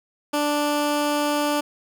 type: tone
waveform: 15% pulse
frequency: 293.7 Hz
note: D4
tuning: in tune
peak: -14 dBFS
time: 0.33-1.61 s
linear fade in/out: 10 ms
effects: none